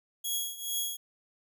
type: tone with tremolo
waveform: 10% pulse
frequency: 3322 Hz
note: G#7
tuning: in tune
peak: -20 dBFS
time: 0.24-0.97 s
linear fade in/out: 10 ms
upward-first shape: triangle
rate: 2.3 Hz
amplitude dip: 85%
effects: none